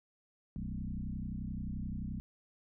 sine tone with frequency modulation, 125.4 Hz, B2, 27 cents sharp, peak -36 dBFS, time 0.56-2.2 s, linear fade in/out 0 ms, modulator 31.5 Hz, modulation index 3.4, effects none

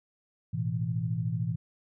sine chord, A suspended second, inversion none, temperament equal, 110 / 123.47 / 164.81 Hz, A2 / B2 / E3, 0 / 0 / 0 cents, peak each -32 dBFS, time 0.53-1.56 s, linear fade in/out 10 ms, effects none

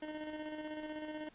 25% pulse tone with tremolo, 306.5 Hz, D#4, 26 cents flat, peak -36 dBFS, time 0.02-1.29 s, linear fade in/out 5 ms, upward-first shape square, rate 16 Hz, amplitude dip 40%, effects pink hiss -64 dBFS RMS until 1.34 s + resampled to 8000 Hz

